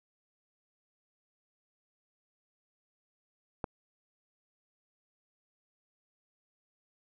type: click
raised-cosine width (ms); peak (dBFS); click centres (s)
1; -19; 3.642
effects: none